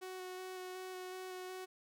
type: tone with vibrato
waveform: sawtooth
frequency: 370 Hz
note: F#4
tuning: in tune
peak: -40 dBFS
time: 0.01-1.66 s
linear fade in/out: 20 ms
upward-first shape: square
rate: 2.7 Hz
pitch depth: 10 cents each way
effects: none